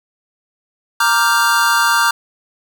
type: chord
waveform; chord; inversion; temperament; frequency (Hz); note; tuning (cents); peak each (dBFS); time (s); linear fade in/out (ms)
square; G minor seventh; first; equal; 932.3 / 1174.7 / 1396.9 / 1568; Bb5 / D6 / F6 / G6; 0 / 0 / 0 / 0; -18; 1-2.11; 5
effects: none